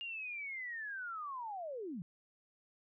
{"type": "linear sweep", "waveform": "sine", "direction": "down", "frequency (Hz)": [2833, 155.56], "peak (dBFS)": -40, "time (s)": [0.01, 2.02], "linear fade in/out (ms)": 0, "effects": []}